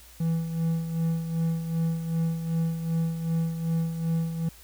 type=tone with tremolo; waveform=triangle; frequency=164.4 Hz; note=E3; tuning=4 cents flat; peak=-20 dBFS; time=0.2-4.49 s; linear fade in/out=5 ms; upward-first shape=sine; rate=2.6 Hz; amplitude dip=60%; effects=added 58 Hz sine -52 dBFS peak until 4.63 s + white hiss -52 dBFS RMS until 4.63 s